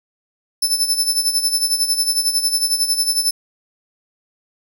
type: tone with tremolo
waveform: 25% pulse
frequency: 5274 Hz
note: E8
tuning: in tune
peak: -8 dBFS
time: 0.62-3.31 s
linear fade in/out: 5 ms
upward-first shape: sine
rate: 11 Hz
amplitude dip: 70%
effects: none